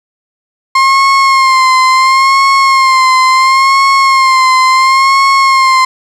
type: tone with vibrato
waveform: 35% pulse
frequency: 1063 Hz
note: C6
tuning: 27 cents sharp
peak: -3 dBFS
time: 0.75-5.85 s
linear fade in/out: 5 ms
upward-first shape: sine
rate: 0.72 Hz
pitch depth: 46 cents each way
effects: low-pass 6000 Hz 12 dB/octave + 7-bit